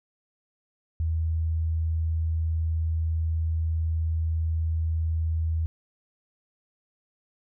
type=tone; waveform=sine; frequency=80.8 Hz; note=E2; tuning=34 cents flat; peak=-23 dBFS; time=1-5.66 s; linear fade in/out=0 ms; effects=none